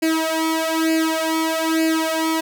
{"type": "tone with flanger", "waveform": "sawtooth", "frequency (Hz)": 321.7, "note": "E4", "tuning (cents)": -42, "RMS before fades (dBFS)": -20, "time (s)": [0.02, 2.41], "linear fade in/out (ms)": 10, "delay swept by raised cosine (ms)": [0.42, 2.22], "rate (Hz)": 1.1, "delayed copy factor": 0.9, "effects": []}